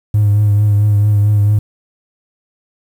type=tone with vibrato; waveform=triangle; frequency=103.83 Hz; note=G#2; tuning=in tune; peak=-5 dBFS; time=0.14-1.59 s; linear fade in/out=5 ms; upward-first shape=triangle; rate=4.5 Hz; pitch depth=36 cents each way; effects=tanh soft clip ceiling -4 dBFS + 7-bit